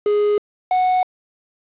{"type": "tone pair in turn", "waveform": "triangle", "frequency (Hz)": [415.3, 737.4], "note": ["G#4", "F#5"], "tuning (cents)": [0, -6], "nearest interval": "minor seventh", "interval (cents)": 994, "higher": "second", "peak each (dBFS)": -12, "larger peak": "neither", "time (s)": [[0.06, 0.38], [0.71, 1.03]], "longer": "neither", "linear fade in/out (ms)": 2, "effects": ["resampled to 8000 Hz", "7-bit"]}